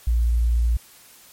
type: tone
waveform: sine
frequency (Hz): 58.27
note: A#1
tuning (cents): 0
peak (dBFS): -16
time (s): 0.07-0.77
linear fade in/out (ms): 5
effects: white hiss -49 dBFS RMS until 1.32 s + MP3 64 kbps